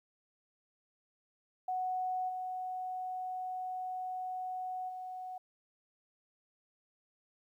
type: tone with level steps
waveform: sine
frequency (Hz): 740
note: F#5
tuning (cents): 0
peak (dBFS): -32 / -36 / -40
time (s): 1.68-5.38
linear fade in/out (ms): 5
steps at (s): 2.28 / 4.88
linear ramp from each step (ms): 20
effects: 12-bit